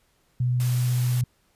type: tone with vibrato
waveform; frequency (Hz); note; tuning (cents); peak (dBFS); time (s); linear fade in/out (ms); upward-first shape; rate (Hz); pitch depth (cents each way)
sine; 124; B2; +7; -20; 0.4-1.24; 5; sine; 16; 10
type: noise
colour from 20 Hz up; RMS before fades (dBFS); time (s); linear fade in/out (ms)
white; -37; 0.6-1.21; 0
effects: pink hiss -66 dBFS RMS until 1.55 s + resampled to 32000 Hz